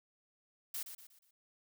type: noise with echo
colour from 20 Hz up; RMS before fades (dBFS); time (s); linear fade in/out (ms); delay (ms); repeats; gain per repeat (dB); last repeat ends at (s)
blue; -40; 0.74-0.83; 5; 120; 4; -8; 1.31
effects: none